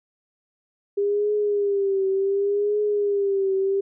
sine tone with vibrato, 401.3 Hz, G4, 41 cents sharp, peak -19 dBFS, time 0.97-3.81 s, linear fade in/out 10 ms, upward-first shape triangle, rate 0.68 Hz, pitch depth 80 cents each way, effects none

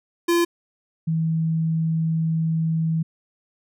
square / sine tone pair in turn, 342.7 / 161.73 Hz, F4 / E3, -33 / -33 cents, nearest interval octave + minor second, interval 1300 cents, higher first, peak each -17 / -19 dBFS, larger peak first, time 0.28-0.45 / 1.07-3.03 s, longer second, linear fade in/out 10 ms, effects none

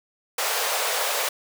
pink high-pass noise, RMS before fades -25 dBFS, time 0.38-1.29 s, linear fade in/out 5 ms, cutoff 460 Hz, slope 48 dB/octave, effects none

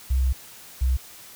sine tone pair in turn, 64.7 / 64.42 Hz, C2 / C2, -19 / -26 cents, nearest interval unison, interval 7 cents, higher first, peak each -18 dBFS, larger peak neither, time 0.1-0.33 / 0.81-0.97 s, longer first, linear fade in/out 10 ms, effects white hiss -45 dBFS RMS until 1.35 s

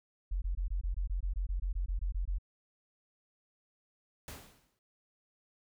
sine tone bursts, 44.72 Hz, F1, 42 cents sharp, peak -30 dBFS, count 16, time 0.31-2.385 s, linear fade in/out 10 ms, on 110 ms, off 21 ms
pink noise with exponential decay, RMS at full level -43 dBFS, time 4.28-4.79 s, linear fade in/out 1 ms, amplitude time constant 110 ms
effects none

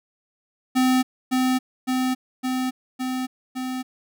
square tone with echo, 256.7 Hz, C4, 33 cents flat, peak -17 dBFS, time 0.75-1.03 s, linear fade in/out 20 ms, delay 560 ms, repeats 5, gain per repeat -2 dB, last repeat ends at 3.83 s, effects none

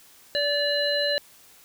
harmonic tone, 579 Hz, D5, 25 cents flat, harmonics 1 / 3 / 5 / 7, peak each -25 / -29 / -33 / -26 dBFS, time 0.35-1.18 s, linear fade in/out 0 ms, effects white hiss -53 dBFS RMS until 1.64 s

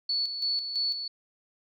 sine tone with tremolo, 4435 Hz, C#8, in tune, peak -25 dBFS, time 0.09-1.08 s, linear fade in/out 5 ms, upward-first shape square, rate 3 Hz, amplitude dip 55%, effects none

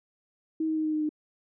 sine tone with pitch steps, 318 / 315.3 / 312.5 / 309.8 / 307.2 / 304.5 Hz, D#4 / D#4 / D#4 / D#4 / D#4 / D#4, +38 / +23 / +8 / -7 / -22 / -37 cents, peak -25 dBFS, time 0.6-1.092 s, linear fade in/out 5 ms, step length 82 ms, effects none

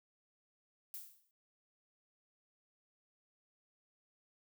violet noise with exponential decay, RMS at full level -43 dBFS, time 0.94-1.31 s, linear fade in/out 1 ms, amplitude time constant 79 ms, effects none

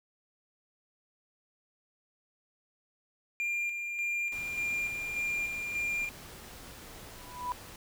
triangle tone with tremolo, 2396 Hz, D7, 34 cents sharp, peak -28 dBFS, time 3.4-6.09 s, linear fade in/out 0 ms, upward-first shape square, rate 1.7 Hz, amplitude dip 40%
pink noise, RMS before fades -48 dBFS, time 4.32-7.76 s, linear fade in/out 2 ms
sine tone with exponential growth, 987.8 Hz, B5, in tune, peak -28 dBFS, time 7.09-7.52 s, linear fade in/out 0 ms, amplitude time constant 93 ms
effects none

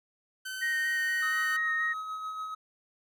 sawtooth tone with pitch glide, 1527 to 1505.1 Hz, G6 to F#6, -46 to +29 cents, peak -32 dBFS, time 0.45-1.57 s, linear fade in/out 10 ms, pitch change -25 cents, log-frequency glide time 0.85-1.16 s
sine tone with vibrato, 1864.7 Hz, A#6, in tune, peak -27 dBFS, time 0.61-1.94 s, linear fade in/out 20 ms, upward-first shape square, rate 4.2 Hz, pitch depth 10 cents each way
triangle tone with tremolo, 1274 Hz, D#6, 41 cents sharp, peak -31 dBFS, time 1.22-2.55 s, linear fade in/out 10 ms, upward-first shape sine, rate 6.9 Hz, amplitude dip 35%
effects none

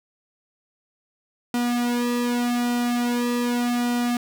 sawtooth tone with flanger, 241.8 Hz, B3, 36 cents flat, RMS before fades -23 dBFS, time 1.54-4.17 s, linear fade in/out 2 ms, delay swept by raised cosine 1.8 to 2.8 ms, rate 0.84 Hz, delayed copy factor -0.95, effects none

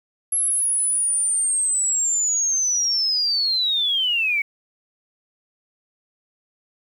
sine linear sweep, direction down, 11175 to 2216 Hz, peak -18 dBFS, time 0.32-4.42 s, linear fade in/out 5 ms, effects 8-bit

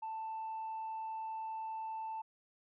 sine tone, 885 Hz, A5, 10 cents sharp, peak -37 dBFS, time 0.02-2.22 s, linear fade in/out 10 ms, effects tanh soft clip ceiling -36 dBFS

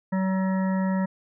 harmonic tone, 189.5 Hz, F#3, 42 cents sharp, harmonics 1 / 3 / 5 / 7 / 9 / 10, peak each -22 / -33 / -34 / -42 / -43 / -41 dBFS, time 0.12-1.06 s, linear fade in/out 10 ms, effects none

